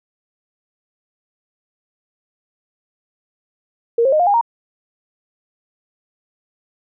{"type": "tone with pitch steps", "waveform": "sine", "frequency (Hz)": [466.2, 535.5, 615.2, 706.6, 811.7, 932.4], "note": ["A#4", "C5", "D#5", "F5", "G#5", "A#5"], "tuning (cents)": [0, 40, -20, 20, -40, 0], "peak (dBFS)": -11, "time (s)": [3.98, 4.412], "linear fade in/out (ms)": 5, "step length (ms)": 72, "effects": []}